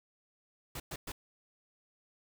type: noise bursts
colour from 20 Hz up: pink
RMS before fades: -41 dBFS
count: 3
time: 0.75-1.12 s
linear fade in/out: 5 ms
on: 50 ms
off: 110 ms
effects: none